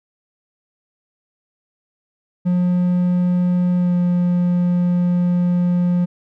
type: tone with pitch glide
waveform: triangle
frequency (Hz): 178.6 to 176.85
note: F3 to F3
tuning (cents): +39 to +22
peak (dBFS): -12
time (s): 2.45-6.06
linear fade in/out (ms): 20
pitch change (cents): -17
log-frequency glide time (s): 3.77-3.94
effects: none